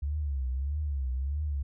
sine tone with vibrato, 69.3 Hz, C#2, in tune, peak -28 dBFS, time 0.02-1.63 s, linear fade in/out 10 ms, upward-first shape triangle, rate 1.6 Hz, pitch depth 180 cents each way, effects none

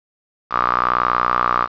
sawtooth tone with band-pass filter, 60.9 Hz, B1, 24 cents flat, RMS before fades -18 dBFS, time 0.5-1.68 s, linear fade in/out 50 ms, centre 1200 Hz, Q 9.5, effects resampled to 11025 Hz + 7-bit

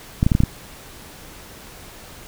clicks, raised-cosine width 5 ms, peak -3 dBFS, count 6, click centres 0.229 / 0.265 / 0.318 / 0.351 / 0.404 / 0.436 s, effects pink hiss -41 dBFS RMS until 2.27 s

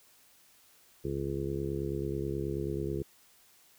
harmonic tone, 69.3 Hz, C#2, in tune, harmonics 1 / 2 / 3 / 4 / 5 / 6 / 7, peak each -40 / -37 / -42 / -45 / -36 / -37 / -46 dBFS, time 1.04-3.03 s, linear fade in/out 10 ms, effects white hiss -62 dBFS RMS until 3.78 s

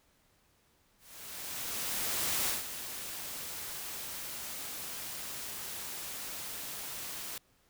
white noise with ADSR envelope, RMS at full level -31 dBFS, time 0.98-7.38 s, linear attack 1500 ms, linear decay 150 ms, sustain -10 dB, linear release 3 ms, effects pink hiss -69 dBFS RMS until 7.69 s

